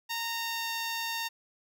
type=tone with pitch glide; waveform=10% pulse; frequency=923 to 917.7 Hz; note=A#5 to A#5; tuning=-17 to -27 cents; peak=-23 dBFS; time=0.09-1.29 s; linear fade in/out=20 ms; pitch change=-10 cents; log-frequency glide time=0.29-0.69 s; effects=none